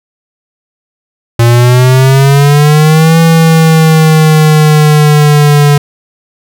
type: exponential two-way sweep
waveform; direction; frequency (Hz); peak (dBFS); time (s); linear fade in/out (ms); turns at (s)
square; up then down; 116.5 to 164.9 to 144.8; -3; 1.39-5.78; 5; 3.19
effects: none